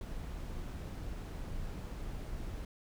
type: noise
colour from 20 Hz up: brown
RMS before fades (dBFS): -41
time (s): 0.01-2.65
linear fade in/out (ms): 2
effects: none